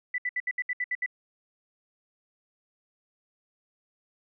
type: tone bursts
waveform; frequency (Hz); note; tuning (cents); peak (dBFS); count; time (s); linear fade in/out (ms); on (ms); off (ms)
sine; 1985; B6; +8; -26; 9; 0.14-1.062; 5; 42; 68
effects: none